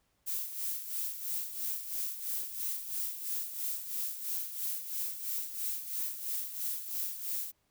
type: noise with tremolo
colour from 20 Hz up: violet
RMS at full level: -34 dBFS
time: 0.26-7.52 s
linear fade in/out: 20 ms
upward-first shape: sine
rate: 3 Hz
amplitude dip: 65%
effects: pink hiss -75 dBFS RMS until 7.7 s